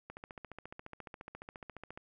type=click train; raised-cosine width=0.5 ms; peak=-30 dBFS; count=28; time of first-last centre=0.1-1.975 s; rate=14.4 Hz; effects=none